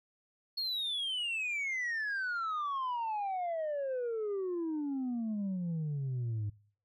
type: exponential sweep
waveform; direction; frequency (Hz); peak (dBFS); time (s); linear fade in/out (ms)
sine; down; 4366 to 101.5; -30; 0.57-6.5; 10
effects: noise-tail reverb RT60 0.5 s tail -22 dB re dry + tanh soft clip ceiling -31 dBFS